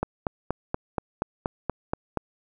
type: click train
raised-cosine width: 1 ms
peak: -11 dBFS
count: 10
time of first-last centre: 0.03-2.173 s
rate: 4.2 Hz
effects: none